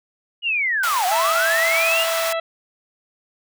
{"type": "linear two-way sweep", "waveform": "sine", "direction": "down then up", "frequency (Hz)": [2923, 698.5, 2923], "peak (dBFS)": -18, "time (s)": [0.42, 2.06], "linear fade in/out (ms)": 50, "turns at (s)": 1.06}
{"type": "high-pass noise", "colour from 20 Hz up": "pink", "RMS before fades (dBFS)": -26, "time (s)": [0.83, 2.33], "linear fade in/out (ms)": 5, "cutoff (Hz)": 840, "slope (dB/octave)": 24}
{"type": "harmonic tone", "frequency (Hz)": 659.3, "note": "E5", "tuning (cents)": 0, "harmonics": [1, 2, 3, 4, 5, 6], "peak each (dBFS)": [-22, -28, -32, -34, -36, -38], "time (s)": [1.11, 2.4], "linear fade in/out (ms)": 5}
{"effects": []}